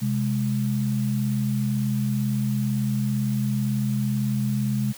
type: tone pair together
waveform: sine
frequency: 129.78 / 207.7 Hz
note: C3 / G#3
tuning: -14 / 0 cents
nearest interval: minor sixth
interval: 814 cents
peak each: -24 dBFS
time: 0.01-4.93 s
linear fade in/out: 20 ms
effects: white hiss -43 dBFS RMS until 4.97 s